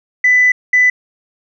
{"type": "tone bursts at uneven times", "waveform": "sine", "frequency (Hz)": 1995, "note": "B6", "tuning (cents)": 17, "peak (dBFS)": -6, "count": 2, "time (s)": [[0.24, 0.52], [0.73, 0.9]], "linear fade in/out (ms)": 5, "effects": ["tanh soft clip ceiling -3 dBFS"]}